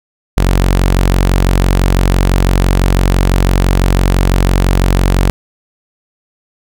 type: tone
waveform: sawtooth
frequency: 45.97 Hz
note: F#1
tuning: 10 cents flat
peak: -4 dBFS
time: 0.37-5.3 s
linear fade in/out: 0 ms
effects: none